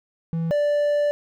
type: tone pair in turn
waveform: triangle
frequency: 164.81 / 585.6 Hz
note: E3 / D5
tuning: 0 / -5 cents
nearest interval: octave + minor seventh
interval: 2195 cents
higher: second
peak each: -20 / -16 dBFS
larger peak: second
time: 0.33-0.51 / 0.51-1.11 s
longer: second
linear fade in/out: 0 ms
effects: none